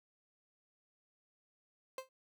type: tone with exponential decay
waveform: 30% pulse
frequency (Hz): 523.3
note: C5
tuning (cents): 0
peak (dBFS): -35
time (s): 1.98-2.09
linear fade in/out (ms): 2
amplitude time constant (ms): 23
effects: none